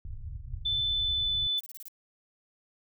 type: low-pass noise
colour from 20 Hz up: pink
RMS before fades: -39 dBFS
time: 0.05-1.47 s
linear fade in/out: 2 ms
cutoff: 130 Hz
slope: 96 dB/octave
type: tone with pitch glide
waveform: sine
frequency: 3520 to 3500 Hz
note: A7 to A7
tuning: 0 to -10 cents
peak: -26 dBFS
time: 0.65-1.6 s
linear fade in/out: 10 ms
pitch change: -10 cents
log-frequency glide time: 0.8-1.4 s
type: noise bursts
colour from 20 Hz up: violet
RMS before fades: -44 dBFS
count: 6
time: 1.58-1.882 s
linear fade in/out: 0 ms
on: 27 ms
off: 28 ms
effects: none